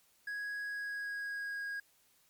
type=tone with pitch glide; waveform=triangle; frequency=1661.2 to 1638.3 Hz; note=G#6 to G#6; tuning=0 to -24 cents; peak=-35 dBFS; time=0.27-1.8 s; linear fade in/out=5 ms; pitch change=-24 cents; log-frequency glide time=0.62-1.64 s; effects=white hiss -69 dBFS RMS until 2.29 s + MP3 96 kbps